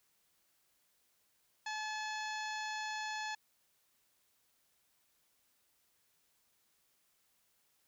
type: harmonic tone with a mistuned harmonic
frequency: 860 Hz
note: A5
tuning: 40 cents flat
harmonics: 1 / 2 / 3 / 4 / 5 / 6 / 7 / 8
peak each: -41 / -42 / -48 / -51 / -49 / -54 / -57 / -54 dBFS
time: 1.66-3.35 s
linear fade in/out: 5 ms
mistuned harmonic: 8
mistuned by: -31 cents
effects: white hiss -75 dBFS RMS until 7.87 s